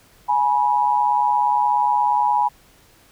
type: tone pair together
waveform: sine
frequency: 837 / 973.9 Hz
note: G#5 / B5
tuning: +13 / -24 cents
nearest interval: minor third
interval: 263 cents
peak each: -18 dBFS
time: 0.28-2.49 s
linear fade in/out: 20 ms
effects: pink hiss -53 dBFS RMS until 3.11 s